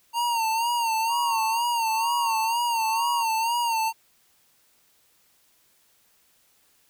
square tone with vibrato, 921 Hz, A#5, 21 cents flat, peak -23 dBFS, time 0.13-3.93 s, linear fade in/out 50 ms, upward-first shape sine, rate 2.1 Hz, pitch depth 70 cents each way
sine tone with tremolo, 1100 Hz, C#6, 14 cents flat, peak -29 dBFS, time 1.08-3.25 s, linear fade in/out 50 ms, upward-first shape sine, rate 1.1 Hz, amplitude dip 100%
effects white hiss -63 dBFS RMS until 6.89 s

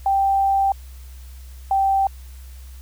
sine tone pair in turn, 784 / 780.1 Hz, G5 / G5, 0 / -9 cents, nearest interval unison, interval 9 cents, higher first, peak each -15 dBFS, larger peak neither, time 0.06-0.72 / 1.71-2.07 s, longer first, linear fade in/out 2 ms, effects added 64 Hz sine -36 dBFS peak until 2.81 s + white hiss -51 dBFS RMS until 2.81 s

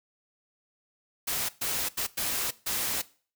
white noise bursts at uneven times, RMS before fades -30 dBFS, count 5, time 1.27-1.49 / 1.61-1.89 / 1.97-2.07 / 2.17-2.51 / 2.66-3.02 s, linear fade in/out 10 ms, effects noise-tail reverb RT60 0.4 s tail -19 dB re dry

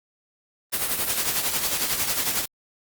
white noise with tremolo, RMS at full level -22 dBFS, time 0.72-2.46 s, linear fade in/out 20 ms, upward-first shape triangle, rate 11 Hz, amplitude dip 65%, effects Opus 32 kbps

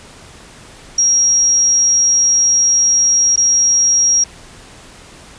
sine tone with dropouts, 5640 Hz, F8, 16 cents sharp, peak -9 dBFS, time 0.98-4.24 s, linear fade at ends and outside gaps 5 ms, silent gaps 3.36-3.375 s, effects pink hiss -39 dBFS RMS until 5.38 s + resampled to 22050 Hz

